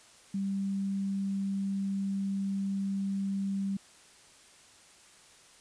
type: tone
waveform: sine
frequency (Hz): 196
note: G3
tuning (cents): 0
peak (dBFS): -29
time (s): 0.34-3.77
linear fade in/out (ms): 5
effects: white hiss -57 dBFS RMS until 5.6 s + resampled to 22050 Hz